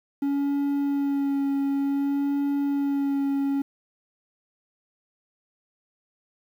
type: tone with vibrato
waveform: triangle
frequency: 280 Hz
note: C#4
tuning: 18 cents sharp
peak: -20 dBFS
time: 0.22-3.62 s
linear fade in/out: 5 ms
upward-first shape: sine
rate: 0.55 Hz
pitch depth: 17 cents each way
effects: 9-bit